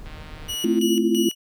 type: noise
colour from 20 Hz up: brown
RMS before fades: -38 dBFS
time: 0-0.55 s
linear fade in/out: 0 ms
type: click train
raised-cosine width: 0.3 ms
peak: -28 dBFS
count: 113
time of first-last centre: 0.06-0.787 s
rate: 154 Hz
type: tone with tremolo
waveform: sawtooth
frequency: 2925 Hz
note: F#7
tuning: 21 cents flat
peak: -23 dBFS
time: 0.48-1.35 s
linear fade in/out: 20 ms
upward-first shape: square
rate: 3 Hz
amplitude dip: 80%
type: chord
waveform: sine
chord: F major seventh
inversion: first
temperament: equal with one note detuned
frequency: 220 / 261.6 / 329.6 / 343.8 Hz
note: A3 / C4 / E4 / F4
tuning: 0 / 0 / 0 / -27 cents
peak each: -22 / -25 / -24 / -21 dBFS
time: 0.64-1.29 s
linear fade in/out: 5 ms
effects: none